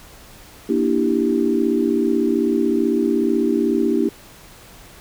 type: chord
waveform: sine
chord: E half-diminished seventh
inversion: second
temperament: equal with one note detuned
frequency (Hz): 235.5 / 293.7 / 329.6 / 392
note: Bb3 / D4 / E4 / G4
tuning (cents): +18 / 0 / 0 / 0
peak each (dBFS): -21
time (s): 0.69-4.09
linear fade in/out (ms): 5
effects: pink hiss -44 dBFS RMS until 5 s